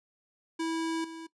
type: tone with level steps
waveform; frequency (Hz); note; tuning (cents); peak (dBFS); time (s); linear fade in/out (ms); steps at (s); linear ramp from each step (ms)
square; 326.6; E4; -16; -30 / -41; 0.59-1.27; 10; 1.04; 5
effects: noise-tail reverb RT60 0.1 s tail -17 dB re dry + resampled to 22050 Hz